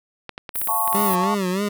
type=clicks; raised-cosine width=0.3 ms; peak=-16 dBFS; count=10; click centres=0.293 / 0.379 / 0.492 / 0.557 / 0.616 / 0.674 / 0.877 / 0.928 / 1.135 / 1.237 s
type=high-pass noise; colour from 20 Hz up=white; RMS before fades=-25 dBFS; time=0.54-1.16 s; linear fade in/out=20 ms; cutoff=9300 Hz; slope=48 dB/octave
type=chord; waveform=sine; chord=F augmented; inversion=none; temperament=equal; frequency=698.5 / 880 / 1108.7 Hz; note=F5 / A5 / C#6; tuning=0 / 0 / 0 cents; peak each=-29 / -24 / -23 dBFS; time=0.68-1.35 s; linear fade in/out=10 ms
type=tone with vibrato; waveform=25% pulse; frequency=193 Hz; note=G3; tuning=27 cents flat; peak=-17 dBFS; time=0.94-1.69 s; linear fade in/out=10 ms; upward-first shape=sine; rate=3.2 Hz; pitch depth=120 cents each way
effects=none